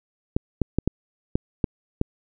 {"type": "clicks", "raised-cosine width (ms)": 3, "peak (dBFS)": -7, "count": 7, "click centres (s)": [0.365, 0.617, 0.786, 0.876, 1.355, 1.642, 2.014], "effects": []}